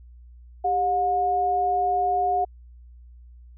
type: tone pair together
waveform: sine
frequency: 396.8 / 721 Hz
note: G4 / F#5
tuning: +21 / -45 cents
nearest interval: minor seventh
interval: 1034 cents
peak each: -29 / -20 dBFS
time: 0.64-2.45 s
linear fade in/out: 10 ms
effects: added 60 Hz sine -44 dBFS peak until 3.57 s